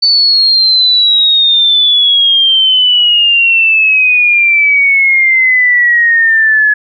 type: exponential sweep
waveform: sine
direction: down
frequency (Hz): 4534 to 1695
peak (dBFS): -5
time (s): 0.02-6.74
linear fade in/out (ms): 10
effects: none